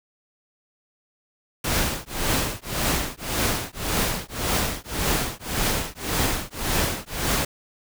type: noise with tremolo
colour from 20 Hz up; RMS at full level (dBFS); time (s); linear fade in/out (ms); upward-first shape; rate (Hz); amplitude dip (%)
pink; -21; 1.64-7.45; 5; triangle; 1.8; 100
effects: none